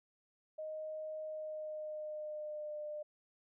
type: tone with pitch glide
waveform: sine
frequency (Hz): 622.3 to 600.8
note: D#5 to D5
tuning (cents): 0 to +39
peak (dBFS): -40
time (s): 0.58-3.03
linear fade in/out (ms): 10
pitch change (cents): -61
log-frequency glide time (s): 1.23-2.78
effects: none